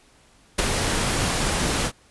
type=noise with ADSR envelope; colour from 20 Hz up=pink; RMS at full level=-18 dBFS; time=0.58-1.92 s; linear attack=11 ms; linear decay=19 ms; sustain=-5 dB; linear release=66 ms; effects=pink hiss -56 dBFS RMS until 2.1 s + resampled to 24000 Hz